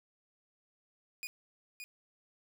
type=tone with echo; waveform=sawtooth; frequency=2459 Hz; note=D#7; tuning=21 cents flat; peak=-35 dBFS; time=1.23-1.27 s; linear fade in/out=0 ms; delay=570 ms; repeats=1; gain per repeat=-5 dB; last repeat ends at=1.84 s; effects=none